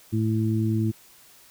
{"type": "harmonic tone", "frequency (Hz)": 110, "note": "A2", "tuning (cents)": 0, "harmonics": [1, 2, 3], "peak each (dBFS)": [-23, -26, -28], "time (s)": [0.12, 0.92], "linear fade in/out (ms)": 20, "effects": ["white hiss -53 dBFS RMS until 1.5 s"]}